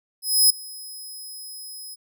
15% pulse tone with ADSR envelope, 5100 Hz, D#8, 42 cents sharp, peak -6 dBFS, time 0.22-1.96 s, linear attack 280 ms, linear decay 6 ms, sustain -24 dB, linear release 28 ms, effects none

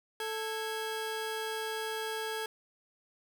25% pulse tone pair together, 440 / 1649.7 Hz, A4 / G#6, 0 / -12 cents, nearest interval octave + major seventh, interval 2288 cents, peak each -32 / -35 dBFS, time 0.2-2.46 s, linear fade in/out 2 ms, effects none

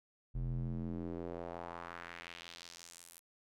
square tone with band-pass filter sweep, 42.78 Hz, F1, 35 cents flat, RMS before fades -43 dBFS, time 0.34-3.2 s, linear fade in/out 20 ms, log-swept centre 89 to 12000 Hz, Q 1.7, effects none

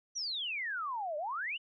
sine exponential two-way sweep, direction down then up, 6020 to 578 to 3057 Hz, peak -34 dBFS, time 0.15-1.58 s, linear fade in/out 20 ms, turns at 1.17 s, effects none

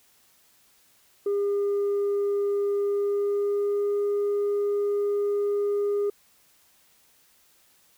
sine tone with pitch glide, 404.1 to 408.1 Hz, G#4 to G#4, -47 to -30 cents, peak -20 dBFS, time 1.26-6.1 s, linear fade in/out 5 ms, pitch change +17 cents, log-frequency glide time 2.79-3.94 s, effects tanh soft clip ceiling -21 dBFS + white hiss -61 dBFS RMS until 7.97 s

